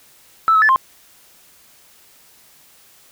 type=tone with pitch steps; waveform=sine; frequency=1316 / 1289 / 1740 / 1055 Hz; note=E6 / E6 / A6 / C6; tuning=-3 / -39 / -20 / +14 cents; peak=-9 dBFS; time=0.48-0.76 s; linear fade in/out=0 ms; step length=70 ms; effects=tanh soft clip ceiling -5 dBFS + white hiss -50 dBFS RMS until 3.11 s